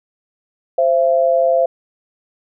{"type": "tone pair together", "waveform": "sine", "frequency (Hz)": [523, 674.3], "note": ["C5", "E5"], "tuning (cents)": [-1, 39], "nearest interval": "major third", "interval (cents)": 440, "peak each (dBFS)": -14, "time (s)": [0.78, 1.66], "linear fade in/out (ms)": 5, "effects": []}